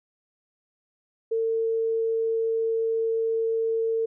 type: tone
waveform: sine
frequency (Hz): 451.4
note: A4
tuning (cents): +44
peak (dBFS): -22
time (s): 1.31-4.06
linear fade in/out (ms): 10
effects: none